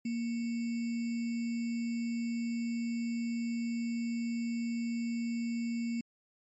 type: tone with sample-and-hold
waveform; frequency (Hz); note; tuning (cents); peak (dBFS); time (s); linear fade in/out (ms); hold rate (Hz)
sine; 233.1; A#3; 0; -31; 0.05-6.01; 5; 2450
effects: MP3 32 kbps